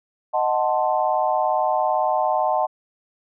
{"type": "chord", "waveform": "sine", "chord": "D# diminished seventh", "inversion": "none", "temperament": "equal", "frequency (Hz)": [622.3, 740, 880, 1046.5], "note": ["D#5", "F#5", "A5", "C6"], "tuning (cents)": [0, 0, 0, 0], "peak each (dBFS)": [-23, -22, -23, -27], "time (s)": [0.33, 2.67], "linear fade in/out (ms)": 20, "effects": []}